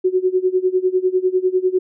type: tone with tremolo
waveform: sine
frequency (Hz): 370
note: F#4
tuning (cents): 0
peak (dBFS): -11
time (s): 0.04-1.79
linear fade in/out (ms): 10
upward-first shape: sine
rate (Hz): 10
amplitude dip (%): 90
effects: none